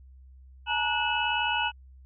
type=tone cluster; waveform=sine; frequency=854 / 933 / 1469 / 2607 / 2935 Hz; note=G#5 / A#5 / F#6 / E7 / F#7; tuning=+48 / +1 / -13 / -20 / -15 cents; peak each=-31 dBFS; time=0.66-1.72 s; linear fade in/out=50 ms; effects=added 65 Hz sine -48 dBFS peak until 2.05 s